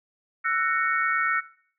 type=chord; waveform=sine; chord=F# dominant seventh; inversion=third; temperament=just; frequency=1332 / 1480 / 1850 / 2220 Hz; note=E6 / F#6 / A#6 / C#7; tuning=+18 / 0 / -14 / +2 cents; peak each=-26 / -28 / -28 / -30 dBFS; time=0.44-1.41 s; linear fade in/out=20 ms; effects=noise-tail reverb RT60 0.6 s tail -19 dB re dry